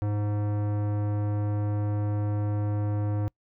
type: tone with tanh clipping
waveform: sine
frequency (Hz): 103.83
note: G#2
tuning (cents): 0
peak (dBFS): -27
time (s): 0.02-3.28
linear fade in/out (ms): 0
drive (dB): 18
effects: noise-tail reverb RT60 0.1 s tail -25 dB re dry